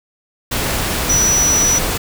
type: tone in noise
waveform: sine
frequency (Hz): 5900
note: F#8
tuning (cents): -6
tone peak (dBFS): -12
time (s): 1.09-1.79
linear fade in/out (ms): 10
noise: pink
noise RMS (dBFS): -19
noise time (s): 0.51-1.98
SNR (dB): +4
effects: none